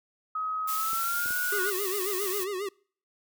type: tone with pitch glide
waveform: sine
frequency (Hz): 1268 to 1456.5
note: D#6 to F#6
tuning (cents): +32 to -28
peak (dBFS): -28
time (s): 0.35-1.7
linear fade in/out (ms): 5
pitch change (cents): +240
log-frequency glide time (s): 0.74-1.33
type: noise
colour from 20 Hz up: blue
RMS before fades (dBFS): -33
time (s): 0.67-2.45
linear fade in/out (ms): 20
type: clicks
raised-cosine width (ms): 2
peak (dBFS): -33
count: 3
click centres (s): 0.932 / 1.26 / 1.307
type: tone with vibrato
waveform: square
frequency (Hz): 388.6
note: G4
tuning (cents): -15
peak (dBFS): -31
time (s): 1.52-2.69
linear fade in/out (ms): 5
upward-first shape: sine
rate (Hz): 7.4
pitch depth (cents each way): 120
effects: noise-tail reverb RT60 0.5 s tail -26 dB re dry